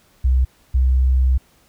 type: tone pair in turn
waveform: sine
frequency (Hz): 64 / 64.41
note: C2 / C2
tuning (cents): -38 / -27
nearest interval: unison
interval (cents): 11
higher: second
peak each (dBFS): -12 / -12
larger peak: neither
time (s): 0.24-0.45 / 0.74-1.38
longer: second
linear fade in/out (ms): 10
effects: pink hiss -56 dBFS RMS until 1.68 s